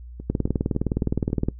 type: two click trains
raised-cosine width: 3 ms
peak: -22 / -9 dBFS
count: 5 / 24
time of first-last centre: 0.2-1.302 / 0.3-1.486 s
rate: 3.63 / 19.4 Hz
effects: noise-tail reverb RT60 0.1 s tail -20 dB re dry + added 60 Hz sine -37 dBFS peak until 1.59 s